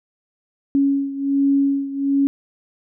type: beating tone pair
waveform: sine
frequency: 277.2 / 278.5 Hz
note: C#4 / C#4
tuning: 0 / +8 cents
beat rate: 1.3 Hz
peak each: -17 / -21 dBFS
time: 0.75-2.27 s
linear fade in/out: 0 ms
effects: none